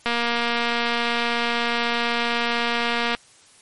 click train, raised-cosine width 0.3 ms, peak -7 dBFS, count 730, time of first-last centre 0.06-3.149 s, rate 236 Hz, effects white hiss -52 dBFS RMS until 3.61 s + MP3 48 kbps

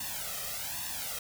white noise with flanger, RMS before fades -37 dBFS, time 0-1.19 s, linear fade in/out 5 ms, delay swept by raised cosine 1.1 to 1.6 ms, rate 1.2 Hz, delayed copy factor +1, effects none

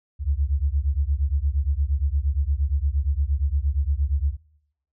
sine beating tone pair, 66.9 / 75.5 Hz, C2 / D2, +39 / +48 cents, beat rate 8.6 Hz, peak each -23 / -23 dBFS, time 0.19-4.37 s, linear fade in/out 50 ms, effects noise-tail reverb RT60 0.7 s tail -19 dB re dry

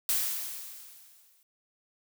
blue noise with exponential decay, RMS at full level -26 dBFS, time 0.09-1.43 s, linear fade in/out 1 ms, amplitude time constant 290 ms, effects none

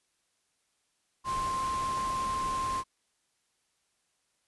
sine tone in noise, 1052 Hz, C6, 9 cents sharp, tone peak -29 dBFS, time 1.24-2.84 s, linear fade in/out 50 ms, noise pink, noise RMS -40 dBFS, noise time 1.24-2.84 s, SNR +8 dB, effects white hiss -75 dBFS RMS until 4.47 s + resampled to 24000 Hz

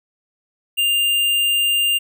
sine tone with hard clipping, 2800 Hz, F7, 4 cents sharp, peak -16 dBFS, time 0.77-1.99 s, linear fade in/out 20 ms, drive 17 dB, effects none

